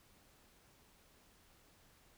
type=silence; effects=pink hiss -67 dBFS RMS until 2.17 s